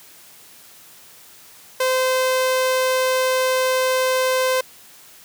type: tone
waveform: sawtooth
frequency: 516 Hz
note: C5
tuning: 24 cents flat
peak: -13 dBFS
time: 1.8-4.61 s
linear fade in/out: 5 ms
effects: white hiss -46 dBFS RMS until 5.24 s + high-pass 80 Hz 12 dB/octave